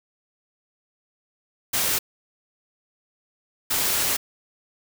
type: noise bursts at uneven times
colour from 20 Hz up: white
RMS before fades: -23 dBFS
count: 2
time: 1.73-1.99 / 3.7-4.17 s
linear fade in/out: 10 ms
effects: none